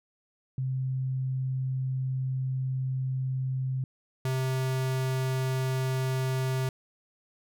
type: tone pair in turn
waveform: sine / square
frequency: 130.81 / 130.81 Hz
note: C3 / C3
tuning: 0 / 0 cents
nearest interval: unison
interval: 0 cents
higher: neither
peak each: -27 dBFS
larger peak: neither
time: 0.58-3.84 / 4.25-6.69 s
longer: first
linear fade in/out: 2 ms
effects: none